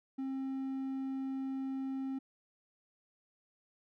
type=tone; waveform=triangle; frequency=267 Hz; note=C4; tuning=35 cents sharp; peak=-33 dBFS; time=0.18-2.19 s; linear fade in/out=10 ms; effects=none